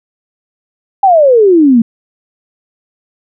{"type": "exponential sweep", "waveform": "sine", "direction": "down", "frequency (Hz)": [812, 220], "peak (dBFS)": -3, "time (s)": [1.03, 1.82], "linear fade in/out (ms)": 5, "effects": []}